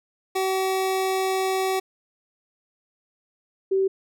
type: tone pair in turn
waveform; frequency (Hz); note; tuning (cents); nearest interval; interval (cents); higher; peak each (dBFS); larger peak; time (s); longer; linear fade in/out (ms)
25% pulse / sine; 379.7 / 385; F#4 / G4; +45 / -31; unison; 24; second; -18; neither; 0.35-1.8 / 3.71-3.88; first; 10
effects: none